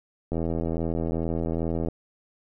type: click train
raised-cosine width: 2 ms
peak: -15 dBFS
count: 130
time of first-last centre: 0.32-1.886 s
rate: 82.4 Hz
effects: none